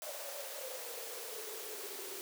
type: noise with high-pass filter sweep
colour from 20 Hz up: white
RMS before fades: -44 dBFS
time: 0.02-2.21 s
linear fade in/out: 0 ms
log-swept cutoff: 600 to 370 Hz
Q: 10
effects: none